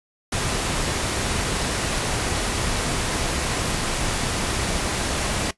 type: noise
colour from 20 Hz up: pink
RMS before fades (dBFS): -24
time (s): 0.32-5.51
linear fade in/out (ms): 5
effects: noise-tail reverb RT60 0.1 s tail -17 dB re dry + resampled to 24000 Hz